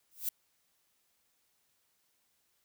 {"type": "noise with exponential growth", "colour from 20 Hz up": "violet", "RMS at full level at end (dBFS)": -29, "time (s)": [0.11, 0.29], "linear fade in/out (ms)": 5, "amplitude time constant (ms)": 38, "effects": ["white hiss -75 dBFS RMS until 2.64 s"]}